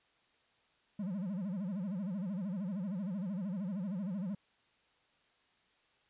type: tone with vibrato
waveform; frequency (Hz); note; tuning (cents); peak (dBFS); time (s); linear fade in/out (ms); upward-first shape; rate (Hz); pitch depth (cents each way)
triangle; 190.9; G3; -46; -33; 0.99-4.35; 5; sine; 13; 190
effects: white hiss -71 dBFS RMS until 6.09 s + resampled to 8000 Hz